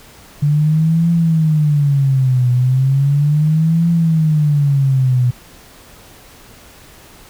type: tone with vibrato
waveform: sine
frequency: 144.7 Hz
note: D3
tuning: 25 cents flat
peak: -10 dBFS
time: 0.42-5.31 s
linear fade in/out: 10 ms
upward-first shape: triangle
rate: 0.36 Hz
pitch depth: 280 cents each way
effects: pink hiss -42 dBFS RMS until 7.29 s